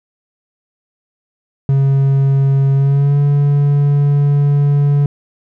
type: tone with pitch glide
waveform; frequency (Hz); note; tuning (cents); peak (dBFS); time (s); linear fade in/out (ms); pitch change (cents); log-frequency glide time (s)
triangle; 137 to 143.4; C#3 to D3; -20 to -41; -7; 1.69-5.06; 2; +79; 2.75-3.18
effects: none